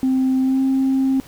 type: tone with pitch glide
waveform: sine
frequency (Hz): 261.3 to 266.2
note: C4 to C4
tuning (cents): -2 to +30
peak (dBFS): -13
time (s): 0.03-1.2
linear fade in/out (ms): 0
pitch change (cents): +32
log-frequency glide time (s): 0.42-0.61
effects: tanh soft clip ceiling -12 dBFS + pink hiss -45 dBFS RMS until 1.27 s